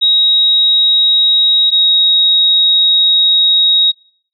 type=tone pair in turn; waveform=sine; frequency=3800 / 3784 Hz; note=A#7 / A#7; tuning=+33 / +25 cents; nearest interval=unison; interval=8 cents; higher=first; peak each=-7 dBFS; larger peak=neither; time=0.01-1.71 / 1.71-3.92 s; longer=second; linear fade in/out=20 ms; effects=noise-tail reverb RT60 0.6 s tail -26 dB re dry